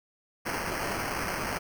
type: noise with sample-and-hold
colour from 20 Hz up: violet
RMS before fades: -32 dBFS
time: 0.45-1.59 s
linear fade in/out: 20 ms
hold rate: 3675 Hz
effects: none